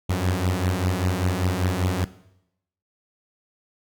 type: beating tone pair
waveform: sawtooth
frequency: 89 / 94.1 Hz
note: F2 / F#2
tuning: +33 / +30 cents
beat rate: 5.1 Hz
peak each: -20 dBFS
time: 0.09-2.05 s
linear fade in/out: 10 ms
effects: noise-tail reverb RT60 0.8 s tail -17 dB re dry